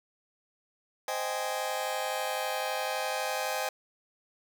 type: chord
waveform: sawtooth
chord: Ab major seventh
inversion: first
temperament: just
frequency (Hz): 519.1 / 623 / 778.7 / 830.6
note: C5 / Eb5 / G5 / Ab5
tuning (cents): -14 / +2 / -12 / 0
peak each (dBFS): -32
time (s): 1.08-3.69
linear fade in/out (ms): 2
effects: none